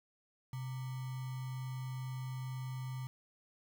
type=tone with sample-and-hold; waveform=sine; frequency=128.9 Hz; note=C3; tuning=26 cents flat; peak=-38 dBFS; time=0.53-3.07 s; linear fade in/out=2 ms; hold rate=1050 Hz; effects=none